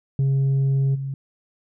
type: tone with level steps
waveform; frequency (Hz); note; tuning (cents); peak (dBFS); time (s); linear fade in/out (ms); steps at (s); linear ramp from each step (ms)
sine; 136.2; C#3; -30; -14 / -25; 0.19-1.14; 2; 0.94; 20
effects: tanh soft clip ceiling -16 dBFS